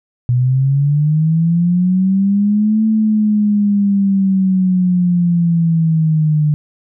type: linear two-way sweep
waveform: sine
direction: up then down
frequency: 121.3 to 220 to 148.9 Hz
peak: -10 dBFS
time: 0.29-6.54 s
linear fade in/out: 0 ms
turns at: 2.85 s
effects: none